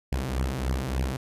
sawtooth beating tone pair, 63.4 / 66.8 Hz, B1 / C2, +46 / +36 cents, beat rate 3.4 Hz, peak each -25 dBFS, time 0.12-1.17 s, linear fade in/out 5 ms, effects resampled to 32000 Hz

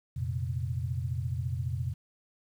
sine chord, F suspended fourth, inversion none, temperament just, 87.31 / 116.41 / 130.96 Hz, F2 / Bb2 / C3, 0 / -2 / +2 cents, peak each -34 dBFS, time 0.16-1.94 s, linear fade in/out 10 ms, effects 10-bit

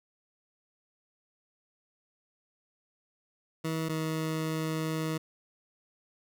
20% pulse tone pair in turn, 160.7 / 158.67 Hz, E3 / D#3, -44 / +34 cents, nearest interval unison, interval 22 cents, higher first, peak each -25 dBFS, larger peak neither, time 3.64-3.89 / 3.89-5.18 s, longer second, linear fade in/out 10 ms, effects none

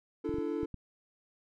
triangle chord, D suspended second, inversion none, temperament equal with one note detuned, 293.7 / 336.9 / 440 Hz, D4 / E4 / A4, 0 / +38 / 0 cents, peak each -34 dBFS, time 0.24-0.66 s, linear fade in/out 10 ms
clicks, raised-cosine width 5 ms, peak -29 dBFS, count 5, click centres 0.293 / 0.342 / 0.385 / 0.632 / 0.743 s
effects none

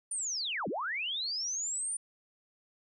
sine linear two-way sweep, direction down then up, 9330 to 154.9 to 9330 Hz, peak -32 dBFS, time 0.11-1.97 s, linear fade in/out 5 ms, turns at 0.68 s, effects none

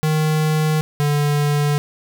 square tone pair in turn, 155.1 / 146.39 Hz, D#3 / D3, -5 / -5 cents, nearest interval minor second, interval 100 cents, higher first, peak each -16 / -16 dBFS, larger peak neither, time 0.03-0.81 / 1-1.78 s, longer neither, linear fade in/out 0 ms, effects none

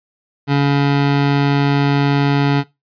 25% pulse tone, 141.4 Hz, C#3, 35 cents sharp, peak -8 dBFS, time 0.47-2.64 s, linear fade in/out 50 ms, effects noise-tail reverb RT60 0.2 s tail -19 dB re dry + resampled to 11025 Hz

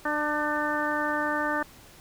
harmonic tone with a mistuned harmonic, 298.1 Hz, D4, 26 cents sharp, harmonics 1 / 2 / 3 / 4 / 5 / 6, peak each -32 / -32 / -32 / -32 / -32 / -32 dBFS, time 0.05-1.63 s, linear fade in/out 5 ms, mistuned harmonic 5, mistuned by +24 cents, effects pink hiss -51 dBFS RMS until 2 s

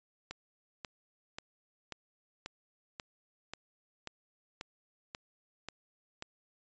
click train, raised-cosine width 0.2 ms, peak -23 dBFS, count 12, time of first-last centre 0.31-6.224 s, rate 1.86 Hz, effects resampled to 16000 Hz

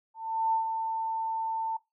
sine tone with ADSR envelope, 895 Hz, A5, 29 cents sharp, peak -22 dBFS, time 0.14-1.77 s, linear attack 390 ms, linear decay 110 ms, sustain -6 dB, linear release 7 ms, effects noise-tail reverb RT60 0.2 s tail -20 dB re dry

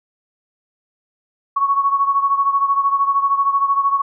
sine beating tone pair, 1108.7 / 1121.7 Hz, C#6 / C#6, 0 / +20 cents, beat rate 13 Hz, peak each -15 / -20 dBFS, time 1.56-4.02 s, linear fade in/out 10 ms, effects none

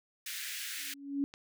pink high-pass noise, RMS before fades -40 dBFS, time 0.26-0.94 s, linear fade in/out 5 ms, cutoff 1600 Hz, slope 48 dB/octave
sine tone with exponential growth, 280.4 Hz, C#4, 20 cents sharp, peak -26 dBFS, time 0.78-1.24 s, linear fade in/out 0 ms, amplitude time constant 100 ms
click, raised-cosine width 0.2 ms, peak -31 dBFS, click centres 1.339 s
effects none

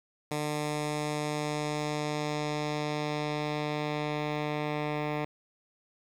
10% pulse tone with low-pass filter sweep, 149.8 Hz, D3, 35 cents sharp, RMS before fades -32 dBFS, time 0.31-5.25 s, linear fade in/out 5 ms, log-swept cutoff 11000 to 2500 Hz, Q 1.1, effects 9-bit

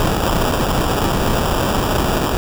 pink noise with sample-and-hold, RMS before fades -17 dBFS, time 0-2.37 s, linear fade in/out 0 ms, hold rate 2100 Hz, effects none

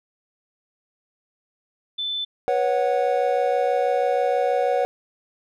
sine tone, 3520 Hz, A7, in tune, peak -24 dBFS, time 1.98-2.25 s, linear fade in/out 10 ms
triangle chord, B suspended second, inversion none, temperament equal with one note detuned, 488.2 / 554.4 / 740 Hz, B4 / C#5 / F#5, -20 / 0 / 0 cents, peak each -21 dBFS, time 2.48-4.85 s, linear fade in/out 0 ms
effects none

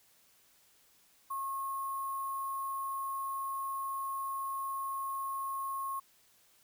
sine tone with sample-and-hold, 1084 Hz, C#6, 39 cents flat, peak -34 dBFS, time 1.3-6 s, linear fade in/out 10 ms, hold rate 11025 Hz, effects white hiss -66 dBFS RMS until 6.63 s

